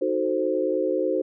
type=chord; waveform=sine; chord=D# diminished seventh; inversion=none; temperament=equal; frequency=311.1 / 370 / 440 / 523.3 Hz; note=D#4 / F#4 / A4 / C5; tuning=0 / 0 / 0 / 0 cents; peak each=-28 / -26 / -29 / -25 dBFS; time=0.01-1.22 s; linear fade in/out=10 ms; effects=none